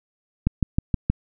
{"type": "click train", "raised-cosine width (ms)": 5, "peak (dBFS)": -6, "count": 5, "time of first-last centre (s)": [0.47, 1.1], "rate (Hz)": 6.35, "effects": []}